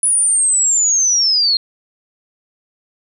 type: linear sweep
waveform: sine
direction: down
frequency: 9956 to 4186 Hz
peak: -11 dBFS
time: 0.03-1.57 s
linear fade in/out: 2 ms
effects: none